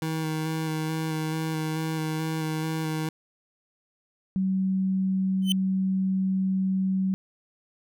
25% pulse tone with vibrato, 158.2 Hz, D#3, 29 cents sharp, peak -23 dBFS, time 0.02-3.09 s, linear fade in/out 2 ms, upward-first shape square, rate 2.3 Hz, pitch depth 13 cents each way
sine tone, 189.8 Hz, F#3, 44 cents sharp, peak -22 dBFS, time 4.36-7.14 s, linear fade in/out 0 ms
45% pulse tone with exponential growth, 3056 Hz, G7, 45 cents flat, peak -19 dBFS, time 5.42-5.52 s, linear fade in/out 1 ms, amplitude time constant 21 ms
effects none

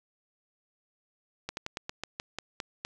slowing click train, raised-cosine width 0.2 ms, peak -17 dBFS, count 10, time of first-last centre 1.49-2.85 s, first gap 81 ms, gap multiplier 1.15, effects none

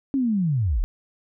sine linear sweep, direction down, 280 to 30.81 Hz, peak -19 dBFS, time 0.14-0.84 s, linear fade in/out 0 ms, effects none

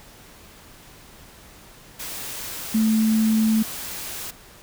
sine tone in noise, 220 Hz, A3, in tune, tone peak -16 dBFS, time 2.74-3.63 s, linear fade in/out 10 ms, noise white, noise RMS -33 dBFS, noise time 1.99-4.31 s, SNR +14 dB, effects pink hiss -47 dBFS RMS until 4.62 s

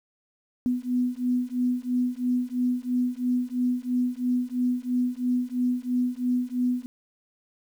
sine beating tone pair, 246.9 / 249.9 Hz, B3 / B3, 0 / +21 cents, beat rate 3 Hz, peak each -26 dBFS, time 0.66-6.86 s, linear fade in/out 0 ms, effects 9-bit

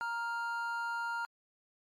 triangle tone pair together, 934.4 / 1400 Hz, A#5 / F6, +4 / +4 cents, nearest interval perfect fifth, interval 700 cents, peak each -35 / -34 dBFS, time 0.01-1.25 s, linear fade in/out 0 ms, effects MP3 64 kbps

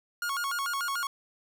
45% pulse tone with vibrato, 1253 Hz, D#6, 12 cents sharp, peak -29 dBFS, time 0.22-1.07 s, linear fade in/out 2 ms, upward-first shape square, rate 6.8 Hz, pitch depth 220 cents each way, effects 10-bit

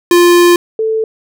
square / sine tone pair in turn, 349.2 / 441.4 Hz, F4 / A4, 0 / +5 cents, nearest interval major third, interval 405 cents, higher second, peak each -5 / -11 dBFS, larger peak first, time 0.11-0.56 / 0.79-1.04 s, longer first, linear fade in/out 2 ms, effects none

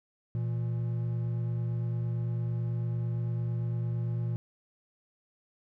triangle tone pair together, 118.09 / 167 Hz, A#2 / E3, +23 / +23 cents, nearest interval tritone, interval 600 cents, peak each -27 / -36 dBFS, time 0.35-4.36 s, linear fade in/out 0 ms, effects none

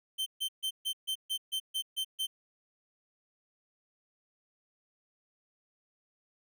45% pulse tone bursts, 3106 Hz, G7, 17 cents flat, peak -30 dBFS, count 10, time 0.18-2.27 s, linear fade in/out 20 ms, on 83 ms, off 140 ms, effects none

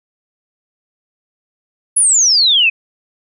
sine exponential sweep, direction down, 10570 to 2489 Hz, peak -8 dBFS, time 1.96-2.7 s, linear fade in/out 10 ms, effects none

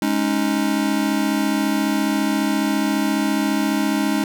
square chord, Ab suspended fourth, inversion none, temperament just, 207.7 / 276.9 / 311.5 Hz, Ab3 / Db4 / Eb4, 0 / -2 / +2 cents, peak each -23 dBFS, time 0.02-4.24 s, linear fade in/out 2 ms, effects none

